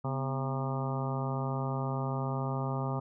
harmonic tone with a mistuned harmonic, 134.5 Hz, C3, 48 cents sharp, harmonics 1 / 2 / 3 / 4 / 5 / 6 / 7 / 8 / 9, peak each -32 / -39 / -42 / -42 / -42 / -42 / -42 / -46 / -42 dBFS, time 0.04-3 s, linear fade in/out 10 ms, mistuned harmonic 2, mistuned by -89 cents, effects none

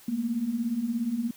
sine beating tone pair, 220 / 237 Hz, A3 / A#3, 0 / +29 cents, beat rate 17 Hz, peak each -32 / -27 dBFS, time 0.08-1.31 s, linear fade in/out 5 ms, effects white hiss -53 dBFS RMS until 1.36 s

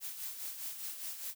blue noise with tremolo, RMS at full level -40 dBFS, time 0-1.35 s, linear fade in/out 50 ms, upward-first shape sine, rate 4.9 Hz, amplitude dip 55%, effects none

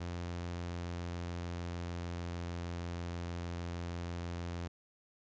sawtooth tone with pitch glide, 87 to 86.35 Hz, F2 to F2, -6 to -19 cents, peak -34 dBFS, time 0-4.68 s, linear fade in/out 10 ms, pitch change -13 cents, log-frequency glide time 0.45-3.04 s, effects resampled to 16000 Hz

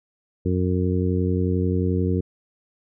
harmonic tone, 91.3 Hz, F#2, 23 cents flat, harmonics 1 / 2 / 3 / 4 / 5, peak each -22 / -25 / -27 / -28 / -29 dBFS, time 0.45-2.21 s, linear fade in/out 10 ms, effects none

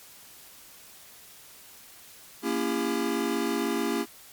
square chord, A# diminished seventh, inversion none, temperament just, 233.1 / 279.7 / 335.6 / 402.8 Hz, A#3 / C#4 / E4 / G4, 0 / +16 / +31 / +47 cents, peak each -32 dBFS, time 2.42-4.06 s, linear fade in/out 50 ms, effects white hiss -50 dBFS RMS until 4.32 s + MP3 96 kbps

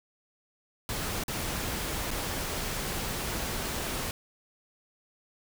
pink noise with dropouts, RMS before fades -33 dBFS, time 0.89-4.11 s, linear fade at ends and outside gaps 1 ms, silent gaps 1.237-1.281 / 2.107-2.112 s, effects none

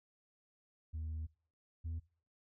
sine tone pair in turn, 79.1 / 82.02 Hz, D#2 / E2, +29 / -8 cents, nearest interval minor second, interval 63 cents, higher second, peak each -36 / -35 dBFS, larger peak second, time 0.93-1.27 / 1.84-2 s, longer first, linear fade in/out 20 ms, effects noise-tail reverb RT60 0.5 s tail -25 dB re dry + tanh soft clip ceiling -37 dBFS

